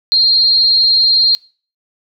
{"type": "tone with amplitude modulation", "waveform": "sine", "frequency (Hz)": 4205, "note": "C8", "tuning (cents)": 8, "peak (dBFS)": -6, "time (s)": [0.12, 1.35], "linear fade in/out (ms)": 0, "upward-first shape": "sine", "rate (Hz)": 279, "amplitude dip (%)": 40, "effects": ["noise-tail reverb RT60 0.4 s tail -23 dB re dry"]}